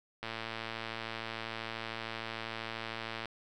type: click train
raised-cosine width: 0.3 ms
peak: -22 dBFS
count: 343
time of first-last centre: 0.23-3.257 s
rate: 113 Hz
effects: none